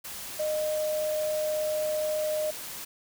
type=tone in noise; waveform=sine; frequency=614 Hz; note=D#5; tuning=23 cents flat; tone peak=-26 dBFS; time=0.39-2.51 s; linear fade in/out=10 ms; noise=white; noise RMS=-39 dBFS; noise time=0.04-2.85 s; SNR=+10 dB; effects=none